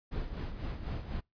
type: noise with tremolo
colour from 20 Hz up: brown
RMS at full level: -35 dBFS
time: 0.11-1.21 s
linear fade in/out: 20 ms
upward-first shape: sine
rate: 4 Hz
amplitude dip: 60%
effects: noise-tail reverb RT60 0.2 s tail -26 dB re dry + resampled to 11025 Hz